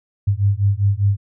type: beating tone pair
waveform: sine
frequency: 98 / 103 Hz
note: G2 / G#2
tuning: 0 / -14 cents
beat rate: 5 Hz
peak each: -17 dBFS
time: 0.27-1.17 s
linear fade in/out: 10 ms
effects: none